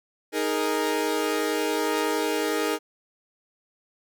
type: chord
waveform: sawtooth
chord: D# suspended fourth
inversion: none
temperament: equal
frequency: 311.1 / 415.3 / 466.2 Hz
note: D#4 / G#4 / A#4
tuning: 0 / 0 / 0 cents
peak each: -24 dBFS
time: 0.32-2.79 s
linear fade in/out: 50 ms
effects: none